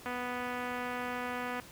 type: click train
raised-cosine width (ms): 0.5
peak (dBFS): -23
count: 381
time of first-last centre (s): 0.06-1.598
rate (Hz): 247
effects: pink hiss -52 dBFS RMS until 1.71 s + high-pass 60 Hz 12 dB/octave